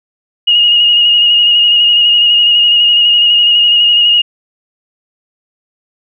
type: tone with vibrato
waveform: sine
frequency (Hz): 2868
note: F7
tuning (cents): +45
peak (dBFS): -5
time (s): 0.47-4.22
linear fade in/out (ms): 10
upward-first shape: square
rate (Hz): 12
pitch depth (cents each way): 19
effects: none